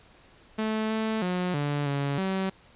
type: tone with pitch steps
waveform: sawtooth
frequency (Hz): 218 / 219.9 / 180.5 / 145.1 / 141 / 190.9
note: A3 / A3 / F#3 / D3 / C#3 / G3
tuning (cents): -16 / -1 / -43 / -21 / +30 / -46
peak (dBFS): -22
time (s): 0.58-2.5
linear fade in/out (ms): 10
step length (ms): 320
effects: pink hiss -56 dBFS RMS until 2.75 s + resampled to 8000 Hz